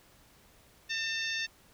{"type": "harmonic tone with a mistuned harmonic", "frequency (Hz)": 902, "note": "A5", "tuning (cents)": 43, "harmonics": [2, 3, 4, 5, 6, 7], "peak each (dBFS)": [-35, -37, -38, -43, -41, -46], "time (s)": [0.89, 1.47], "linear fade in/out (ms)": 20, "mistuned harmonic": 3, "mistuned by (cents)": -23, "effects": ["pink hiss -61 dBFS RMS until 1.73 s"]}